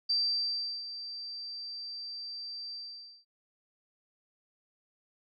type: tone with ADSR envelope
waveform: sine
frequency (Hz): 4680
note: D8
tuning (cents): -7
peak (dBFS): -25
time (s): 0.09-3.25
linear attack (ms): 12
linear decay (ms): 730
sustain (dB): -13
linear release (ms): 520
effects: none